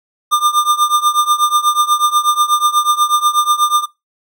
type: tone with tremolo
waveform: square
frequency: 1200 Hz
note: D6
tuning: 37 cents sharp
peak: -8 dBFS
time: 0.31-3.86 s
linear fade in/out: 20 ms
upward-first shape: triangle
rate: 8.2 Hz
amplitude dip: 95%
effects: noise-tail reverb RT60 0.2 s tail -19 dB re dry

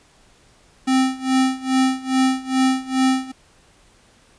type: tone with tremolo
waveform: square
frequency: 261.6 Hz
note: C4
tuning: in tune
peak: -14 dBFS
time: 0.87-3.32 s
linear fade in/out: 10 ms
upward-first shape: sine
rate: 2.4 Hz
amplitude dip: 90%
effects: pink hiss -54 dBFS RMS until 4.38 s + resampled to 22050 Hz

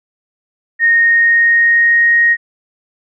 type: tone with pitch glide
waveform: sine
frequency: 1852 to 1872.4 Hz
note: A#6 to A#6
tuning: -12 to +7 cents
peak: -7 dBFS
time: 0.79-2.37 s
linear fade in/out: 50 ms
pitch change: +19 cents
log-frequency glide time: 0.9-2.21 s
effects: none

